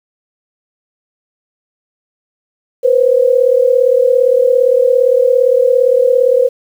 sine tone pair together, 487.2 / 524.7 Hz, B4 / C5, -24 / +5 cents, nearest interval minor second, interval 129 cents, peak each -10 dBFS, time 2.83-6.49 s, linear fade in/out 20 ms, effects 7-bit

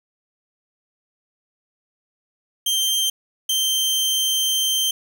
sawtooth tone pair in turn, 3148 / 3133 Hz, G7 / G7, +7 / -2 cents, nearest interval unison, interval 9 cents, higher first, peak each -15 dBFS, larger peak neither, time 2.66-3.1 / 3.49-4.91 s, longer second, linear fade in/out 5 ms, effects none

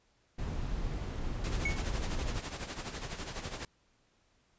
brown noise, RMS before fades -35 dBFS, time 0.38-2.4 s, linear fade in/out 10 ms
pink noise with tremolo, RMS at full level -38 dBFS, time 1.44-3.65 s, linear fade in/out 2 ms, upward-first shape sine, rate 12 Hz, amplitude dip 65%
triangle tone with exponential decay, 2211 Hz, C#7, 5 cents flat, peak -26 dBFS, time 1.65-1.85 s, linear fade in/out 5 ms, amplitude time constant 42 ms
effects pink hiss -71 dBFS RMS until 4.58 s + resampled to 16000 Hz

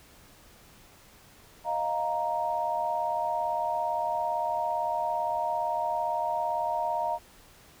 sine chord, Eb suspended second, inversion none, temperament just, 622.3 / 700 / 933.4 Hz, Eb5 / F5 / Bb5, 0 / +4 / +2 cents, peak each -33 / -31 / -29 dBFS, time 1.64-7.19 s, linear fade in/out 50 ms, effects pink hiss -55 dBFS RMS until 7.8 s

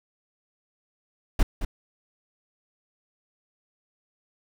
brown noise with echo, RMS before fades -17 dBFS, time 1.39-1.43 s, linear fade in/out 5 ms, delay 220 ms, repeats 1, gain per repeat -10 dB, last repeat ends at 1.65 s, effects none

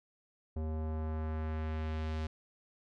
square tone with low-pass filter sweep, 78.5 Hz, D#2, 16 cents sharp, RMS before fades -36 dBFS, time 0.56-2.27 s, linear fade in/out 5 ms, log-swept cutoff 580 to 4700 Hz, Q 0.92, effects none

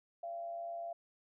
sine tone with frequency modulation, 682 Hz, F5, 41 cents flat, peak -39 dBFS, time 0.23-0.93 s, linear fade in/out 5 ms, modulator 103 Hz, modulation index 0.34, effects none

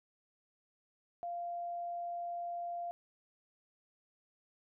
sine tone, 694 Hz, F5, 11 cents flat, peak -37 dBFS, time 1.23-2.91 s, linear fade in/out 0 ms, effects none

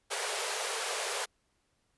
pink high-pass noise, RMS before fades -34 dBFS, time 0.1-1.26 s, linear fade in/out 20 ms, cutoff 400 Hz, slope 96 dB/octave, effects pink hiss -75 dBFS RMS until 1.97 s + resampled to 24000 Hz

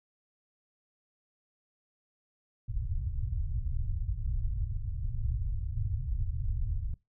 pink low-pass noise, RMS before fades -32 dBFS, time 2.68-6.94 s, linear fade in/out 5 ms, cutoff 120 Hz, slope 48 dB/octave, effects noise-tail reverb RT60 0.2 s tail -21 dB re dry

